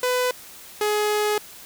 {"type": "tone pair in turn", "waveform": "sawtooth", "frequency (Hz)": [500, 420.4], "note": ["B4", "G#4"], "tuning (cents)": [21, 21], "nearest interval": "minor third", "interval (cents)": 300, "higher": "first", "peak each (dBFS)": -16, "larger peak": "neither", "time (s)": [[0.03, 0.31], [0.81, 1.38]], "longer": "second", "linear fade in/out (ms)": 2, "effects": ["white hiss -43 dBFS RMS until 1.65 s"]}